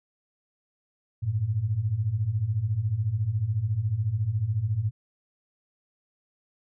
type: beating tone pair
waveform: sine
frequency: 98 / 112 Hz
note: G2 / A2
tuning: 0 / +31 cents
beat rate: 14 Hz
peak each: -29 / -25 dBFS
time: 1.22-4.91 s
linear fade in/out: 20 ms
effects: none